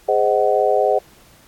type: chord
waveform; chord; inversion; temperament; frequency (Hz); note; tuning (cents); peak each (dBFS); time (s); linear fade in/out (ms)
sine; Ab dominant seventh; none; just; 415.3 / 519.1 / 623 / 747.5; Ab4 / C5 / Eb5 / Gb5; 0 / -14 / +2 / +17; -19; 0.08-0.99; 10
effects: pink hiss -50 dBFS RMS until 1.47 s + AAC 64 kbps